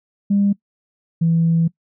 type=tone pair in turn; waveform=sine; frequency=200.9 / 165.5 Hz; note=G3 / E3; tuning=+43 / +7 cents; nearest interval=minor third; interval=336 cents; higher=first; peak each=-12 dBFS; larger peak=neither; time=0.3-0.53 / 1.21-1.68 s; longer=second; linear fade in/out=10 ms; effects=noise-tail reverb RT60 0.1 s tail -22 dB re dry + tanh soft clip ceiling -8 dBFS